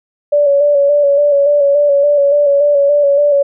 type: tone with vibrato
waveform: sine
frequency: 573 Hz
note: D5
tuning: 43 cents flat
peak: -7 dBFS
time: 0.32-3.43 s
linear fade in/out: 10 ms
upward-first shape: square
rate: 3.5 Hz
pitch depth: 31 cents each way
effects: none